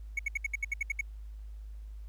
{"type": "tone bursts", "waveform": "triangle", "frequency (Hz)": 2217, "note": "C#7", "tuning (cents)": 0, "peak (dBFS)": -26, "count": 10, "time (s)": [0.17, 1.011], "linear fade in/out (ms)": 5, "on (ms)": 22, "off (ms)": 69, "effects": ["added 52 Hz sine -41 dBFS peak until 2.08 s", "pink hiss -70 dBFS RMS until 2.08 s"]}